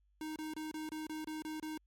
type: tone bursts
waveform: square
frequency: 311.1 Hz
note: D#4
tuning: in tune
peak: -40 dBFS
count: 9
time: 0.21-1.776 s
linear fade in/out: 2 ms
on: 150 ms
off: 27 ms
effects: added 50 Hz sine -69 dBFS peak until 1.86 s + MP3 64 kbps